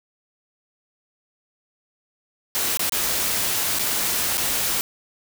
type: noise with dropouts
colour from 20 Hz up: white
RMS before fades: -23 dBFS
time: 2.55-4.81 s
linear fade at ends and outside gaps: 0 ms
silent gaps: 2.772-2.794 / 2.895-2.922 / 3.787-3.794 / 4.372-4.379 s
effects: none